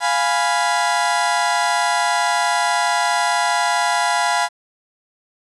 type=chord; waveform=30% pulse; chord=F diminished; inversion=none; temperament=equal; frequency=698.5 / 830.6 / 987.8 Hz; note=F5 / Ab5 / Cb6; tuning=0 / 0 / 0 cents; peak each=-18 dBFS; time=0-4.49 s; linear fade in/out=50 ms; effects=resampled to 24000 Hz + 8-bit